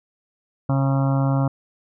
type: harmonic tone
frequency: 136.2 Hz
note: C#3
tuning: 30 cents flat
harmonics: 1 / 2 / 4 / 5 / 6 / 7 / 8 / 9 / 10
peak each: -18 / -24 / -30 / -32 / -34 / -35 / -36 / -37 / -38 dBFS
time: 0.69-1.48 s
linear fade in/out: 5 ms
effects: none